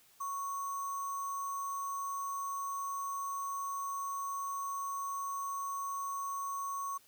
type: tone with sample-and-hold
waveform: sine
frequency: 1108.7 Hz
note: C#6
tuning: in tune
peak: -35 dBFS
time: 0.2-6.98 s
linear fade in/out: 10 ms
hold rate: 7350 Hz
effects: white hiss -64 dBFS RMS until 7.07 s